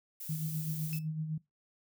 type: noise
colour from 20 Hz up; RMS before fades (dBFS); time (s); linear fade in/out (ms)
violet; -43; 0.2-0.99; 5
type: tone with tremolo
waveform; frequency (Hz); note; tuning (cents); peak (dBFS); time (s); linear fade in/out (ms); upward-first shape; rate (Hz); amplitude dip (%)
sine; 156.5; D#3; +10; -31; 0.29-1.38; 5; sine; 7.9; 50
type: tone with exponential decay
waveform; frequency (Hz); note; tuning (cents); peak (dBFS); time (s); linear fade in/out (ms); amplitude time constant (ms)
30% pulse; 2619; E7; -12; -37; 0.93-1.08; 0; 32
effects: noise-tail reverb RT60 0.2 s tail -21 dB re dry